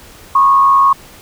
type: tone with frequency modulation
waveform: sine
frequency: 1094 Hz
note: C#6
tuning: 23 cents flat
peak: -6 dBFS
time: 0.35-0.93 s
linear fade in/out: 5 ms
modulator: 94.6 Hz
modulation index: 0.53
effects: pink hiss -39 dBFS RMS until 1.21 s

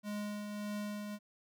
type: tone with tremolo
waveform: square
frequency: 207.7 Hz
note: G#3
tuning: in tune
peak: -37 dBFS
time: 0.03-1.19 s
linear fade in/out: 50 ms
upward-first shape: triangle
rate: 1.7 Hz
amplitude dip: 40%
effects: none

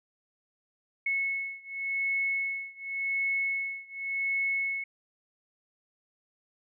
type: beating tone pair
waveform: sine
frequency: 2195 / 2195.89 Hz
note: C#7 / C#7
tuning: -18 / -17 cents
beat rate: 0.89 Hz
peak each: -31 / -32 dBFS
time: 1.06-4.84 s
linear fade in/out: 5 ms
effects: none

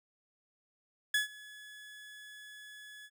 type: tone with ADSR envelope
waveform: 30% pulse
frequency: 1700 Hz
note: G#6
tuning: 40 cents sharp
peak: -23 dBFS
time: 1.14-3.1 s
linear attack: 4 ms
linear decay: 130 ms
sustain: -23 dB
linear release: 51 ms
effects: none

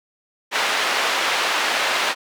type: band-pass noise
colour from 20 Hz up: white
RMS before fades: -21 dBFS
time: 0.51-2.15 s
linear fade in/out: 50 ms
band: 500 to 2800 Hz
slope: 12 dB/octave
effects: none

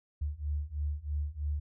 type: beating tone pair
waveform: sine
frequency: 72.2 / 75.3 Hz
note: D2 / D2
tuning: -29 / +44 cents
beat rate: 3.1 Hz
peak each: -35 / -34 dBFS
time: 0.21-1.6 s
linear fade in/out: 10 ms
effects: none

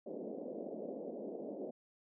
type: band-pass noise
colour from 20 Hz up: white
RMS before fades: -44 dBFS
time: 0.06-1.71 s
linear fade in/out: 10 ms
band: 200 to 610 Hz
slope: 48 dB/octave
effects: none

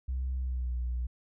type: tone with pitch glide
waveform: sine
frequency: 64.5 to 60.92 Hz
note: C2 to B1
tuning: -24 to -23 cents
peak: -28 dBFS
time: 0.08-1.07 s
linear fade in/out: 10 ms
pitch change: -99 cents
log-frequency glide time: 0.38-0.76 s
effects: tanh soft clip ceiling -27 dBFS

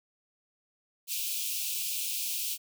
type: high-pass noise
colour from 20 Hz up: white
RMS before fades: -33 dBFS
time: 1.07-2.58 s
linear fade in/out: 50 ms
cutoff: 2400 Hz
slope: 96 dB/octave
effects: none

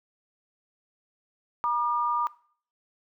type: tone pair together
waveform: sine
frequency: 957 / 1205.7 Hz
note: A#5 / D6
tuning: +45 / +45 cents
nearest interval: major third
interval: 400 cents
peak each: -26 dBFS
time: 1.64-2.27 s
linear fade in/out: 0 ms
effects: noise-tail reverb RT60 0.5 s tail -19 dB re dry

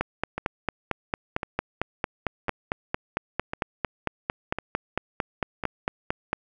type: two click trains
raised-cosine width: 0.5 ms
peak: -14 / -9 dBFS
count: 6 / 29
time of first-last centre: 0.38-5.638 / 0.01-6.331 s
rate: 0.951 / 4.43 Hz
effects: none

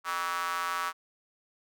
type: tone with high-pass filter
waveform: square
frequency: 87.31 Hz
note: F2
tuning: in tune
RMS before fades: -32 dBFS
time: 0.04-0.93 s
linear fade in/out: 50 ms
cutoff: 1200 Hz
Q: 4.6
effects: none

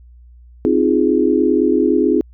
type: chord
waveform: sine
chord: F minor seventh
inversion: second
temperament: equal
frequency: 261.6 / 311.1 / 349.2 / 415.3 Hz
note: C4 / Eb4 / F4 / Ab4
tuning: 0 / 0 / 0 / 0 cents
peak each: -17 dBFS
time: 0.65-2.21 s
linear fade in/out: 0 ms
effects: added 60 Hz sine -40 dBFS peak until 2.33 s

